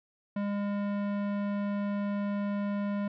sine tone with tanh clipping, 202.9 Hz, G#3, 40 cents flat, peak -31 dBFS, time 0.36-3.08 s, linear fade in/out 5 ms, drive 18 dB, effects none

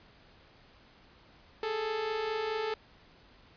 sawtooth tone pair together, 415.7 / 440.4 Hz, G#4 / A4, +2 / +2 cents, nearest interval minor second, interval 100 cents, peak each -34 / -28 dBFS, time 1.63-2.74 s, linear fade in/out 2 ms, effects pink hiss -59 dBFS RMS until 3.56 s + resampled to 11025 Hz

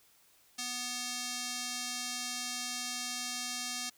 square tone with band-pass filter, 246.9 Hz, B3, in tune, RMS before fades -38 dBFS, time 0.58-3.9 s, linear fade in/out 10 ms, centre 6000 Hz, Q 1.3, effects white hiss -65 dBFS RMS until 3.97 s

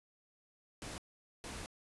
pink noise bursts at uneven times, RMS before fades -45 dBFS, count 2, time 0.82-0.98 / 1.44-1.66 s, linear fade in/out 0 ms, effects resampled to 24000 Hz

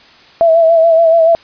sine tone with vibrato, 659.3 Hz, E5, in tune, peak -5 dBFS, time 0.41-1.35 s, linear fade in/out 0 ms, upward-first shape sine, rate 7 Hz, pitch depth 42 cents each way, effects white hiss -42 dBFS RMS until 1.43 s + resampled to 11025 Hz

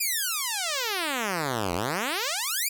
5% pulse exponential two-way sweep, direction down then up, 2489 to 82.41 to 2489 Hz, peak -15 dBFS, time 0-2.69 s, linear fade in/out 10 ms, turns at 1.74 s, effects none

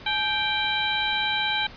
harmonic tone with a mistuned harmonic, 784 Hz, G5, in tune, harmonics 1 / 2 / 3 / 4 / 5, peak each -29 / -29 / -29 / -29 / -29 dBFS, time 0.06-1.67 s, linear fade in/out 5 ms, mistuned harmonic 1, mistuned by +140 cents, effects pink hiss -44 dBFS RMS until 1.76 s + resampled to 11025 Hz

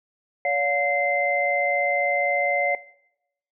sine tone cluster, 567 / 711 / 2076 Hz, C#5 / F5 / C7, +39 / +31 / -14 cents, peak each -25 dBFS, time 0.45-2.75 s, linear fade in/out 2 ms, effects noise-tail reverb RT60 0.8 s tail -19 dB re dry

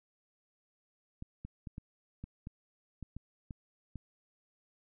clicks, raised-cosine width 5 ms, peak -30 dBFS, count 10, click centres 1.224 / 1.45 / 1.672 / 1.781 / 2.24 / 2.471 / 3.027 / 3.166 / 3.508 / 3.957 s, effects none

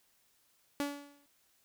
sawtooth tone with exponential decay, 285.9 Hz, D4, 46 cents flat, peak -26 dBFS, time 0.8-1.26 s, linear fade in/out 0 ms, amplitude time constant 100 ms, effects white hiss -71 dBFS RMS until 1.64 s

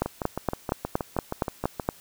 two click trains, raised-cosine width 1 ms, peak -9 / -14 dBFS, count 9 / 12, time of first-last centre 0.02-1.889 / 0.06-1.798 s, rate 4.28 / 6.33 Hz, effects white hiss -52 dBFS RMS until 2 s

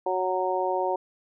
harmonic tone, 185 Hz, F#3, in tune, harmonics 2 / 3 / 4 / 5, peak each -29 / -29 / -29 / -29 dBFS, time 0.06-0.96 s, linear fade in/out 5 ms, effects none

